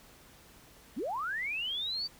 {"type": "linear sweep", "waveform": "sine", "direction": "up", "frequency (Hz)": [174.61, 4665], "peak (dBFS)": -32, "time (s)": [0.96, 2.08], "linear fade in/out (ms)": 20, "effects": ["pink hiss -57 dBFS RMS until 2.19 s"]}